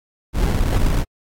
brown noise with sample-and-hold, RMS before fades -17 dBFS, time 0.33-1.05 s, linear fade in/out 50 ms, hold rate 1225 Hz, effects AAC 48 kbps

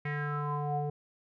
square tone with low-pass filter sweep, 146.83 Hz, D3, in tune, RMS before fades -33 dBFS, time 0.05-0.9 s, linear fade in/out 5 ms, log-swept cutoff 2100 to 590 Hz, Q 7.1, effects none

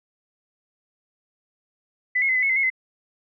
sine tone with pitch steps, 2001 / 2167 / 2046 / 2011 / 2190 / 2059 / 2175 / 2049 Hz, B6 / C#7 / C7 / B6 / C#7 / C7 / C#7 / C7, +22 / -40 / -39 / +31 / -22 / -28 / -33 / -37 cents, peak -18 dBFS, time 2.15-2.702 s, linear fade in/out 10 ms, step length 69 ms, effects none

